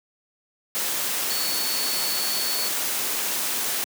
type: tone in noise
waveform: sine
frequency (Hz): 4435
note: C#8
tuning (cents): 0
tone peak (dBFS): -28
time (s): 1.3-2.68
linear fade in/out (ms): 0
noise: white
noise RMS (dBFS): -26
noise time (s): 0.75-3.84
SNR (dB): -5
effects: high-pass 200 Hz 12 dB/octave